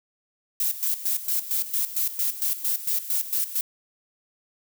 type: noise with tremolo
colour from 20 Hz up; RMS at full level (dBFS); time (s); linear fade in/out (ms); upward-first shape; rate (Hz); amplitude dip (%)
violet; -24; 0.6-3.61; 2; square; 4.4; 75
effects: none